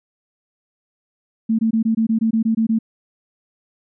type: tone bursts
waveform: sine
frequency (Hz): 223.6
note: A3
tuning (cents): +28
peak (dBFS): -14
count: 11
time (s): 1.49-2.789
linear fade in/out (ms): 10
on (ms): 99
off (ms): 21
effects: none